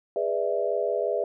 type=chord; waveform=sine; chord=E dominant seventh; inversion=first; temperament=just; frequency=412 / 494.4 / 593.3 / 659.3 Hz; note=G#4 / B4 / D5 / E5; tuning=-14 / +2 / +18 / 0 cents; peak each=-29 dBFS; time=0.16-1.24 s; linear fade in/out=2 ms; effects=none